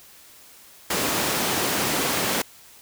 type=high-pass noise; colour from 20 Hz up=pink; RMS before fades=-24 dBFS; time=0.9-2.42 s; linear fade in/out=5 ms; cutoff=190 Hz; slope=12 dB/octave; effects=white hiss -49 dBFS RMS until 2.81 s